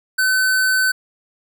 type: tone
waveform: square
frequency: 1520 Hz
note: F#6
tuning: 46 cents sharp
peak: -15 dBFS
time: 0.18-0.92 s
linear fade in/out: 10 ms
effects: none